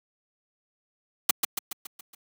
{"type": "noise with echo", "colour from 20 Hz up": "white", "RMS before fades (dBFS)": -19, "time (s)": [1.29, 1.31], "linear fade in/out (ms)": 5, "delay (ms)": 140, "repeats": 6, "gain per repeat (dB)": -5, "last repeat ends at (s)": 2.15, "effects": ["high-pass 200 Hz 12 dB/octave"]}